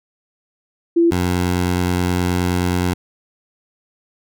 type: tone pair in turn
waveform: sine / 15% pulse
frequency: 338 / 89.52 Hz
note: E4 / F2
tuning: +43 / +43 cents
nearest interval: octave + major seventh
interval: 2300 cents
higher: first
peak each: -10 dBFS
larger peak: neither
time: 0.96-1.11 / 1.11-2.94 s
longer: second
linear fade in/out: 10 ms
effects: none